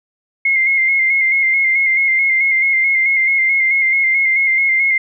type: tone with vibrato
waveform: sine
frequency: 2130 Hz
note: C7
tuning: 30 cents sharp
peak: -11 dBFS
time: 0.45-4.98 s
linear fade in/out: 5 ms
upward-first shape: square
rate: 4.6 Hz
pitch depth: 31 cents each way
effects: none